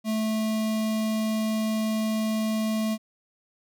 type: tone with notch filter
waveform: square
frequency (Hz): 218.5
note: A3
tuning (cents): -12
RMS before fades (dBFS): -26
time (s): 0.04-2.98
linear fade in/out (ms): 50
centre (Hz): 1500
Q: 1.9
effects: none